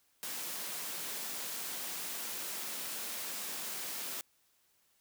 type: high-pass noise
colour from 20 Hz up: white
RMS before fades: -40 dBFS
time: 0.23-4.21 s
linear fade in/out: 0 ms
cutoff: 160 Hz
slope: 24 dB/octave
effects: white hiss -72 dBFS RMS until 5 s